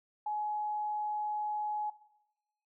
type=tone; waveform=sine; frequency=843 Hz; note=G#5; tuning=26 cents sharp; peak=-32 dBFS; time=0.26-1.9 s; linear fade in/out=5 ms; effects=noise-tail reverb RT60 0.9 s tail -17 dB re dry